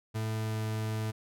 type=tone with pitch glide; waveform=40% pulse; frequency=110 to 109.24 Hz; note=A2 to A2; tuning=0 to -12 cents; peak=-30 dBFS; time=0.14-1.12 s; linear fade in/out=20 ms; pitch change=-12 cents; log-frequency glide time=0.29-0.6 s; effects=none